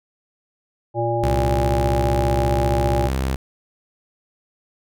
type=harmonic tone; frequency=117 Hz; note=A#2; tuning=7 cents sharp; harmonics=1 / 3 / 5 / 7; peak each=-24 / -24 / -24 / -24 dBFS; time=0.94-3.1 s; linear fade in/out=50 ms
type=tone; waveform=sawtooth; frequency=66 Hz; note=C2; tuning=16 cents sharp; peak=-16 dBFS; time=1.23-3.36 s; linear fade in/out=5 ms
effects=none